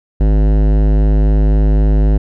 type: tone with hard clipping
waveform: sine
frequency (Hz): 51.91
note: G#1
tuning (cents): 0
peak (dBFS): -10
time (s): 0.2-2.18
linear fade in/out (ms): 10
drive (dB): 17
effects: none